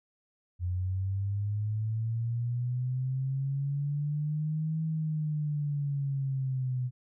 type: linear two-way sweep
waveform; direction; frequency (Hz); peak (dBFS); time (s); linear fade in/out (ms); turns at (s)
sine; up then down; 88 to 160 to 124.6; -28; 0.59-6.91; 50; 4.83
effects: none